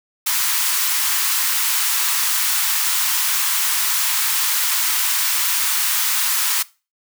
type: high-pass noise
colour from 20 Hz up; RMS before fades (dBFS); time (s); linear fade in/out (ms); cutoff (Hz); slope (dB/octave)
white; -19; 0.26-6.63; 10; 880; 48
effects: noise-tail reverb RT60 0.3 s tail -20 dB re dry